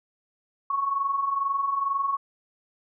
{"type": "tone pair together", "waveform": "sine", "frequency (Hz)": [1086.5, 1108.7], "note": ["C#6", "C#6"], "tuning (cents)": [-35, 0], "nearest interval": "unison", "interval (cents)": 35, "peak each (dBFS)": [-31, -24], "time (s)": [0.7, 2.17], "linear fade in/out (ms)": 5, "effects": []}